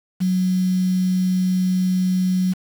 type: tone with quantisation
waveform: sine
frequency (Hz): 184.4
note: F#3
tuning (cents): -6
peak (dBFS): -16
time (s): 0.2-2.54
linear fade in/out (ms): 20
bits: 6
effects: none